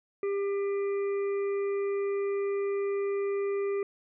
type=harmonic tone; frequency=398.9 Hz; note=G4; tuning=30 cents sharp; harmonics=1 / 3 / 5 / 6; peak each=-27 / -43 / -47 / -49 dBFS; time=0.23-3.83 s; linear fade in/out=2 ms; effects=none